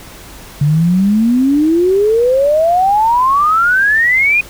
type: exponential sweep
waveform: sine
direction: up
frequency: 141.7 to 2489 Hz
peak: -8 dBFS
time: 0.61-4.41 s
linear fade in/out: 5 ms
effects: added 50 Hz sine -40 dBFS peak until 4.49 s + pink hiss -35 dBFS RMS until 4.49 s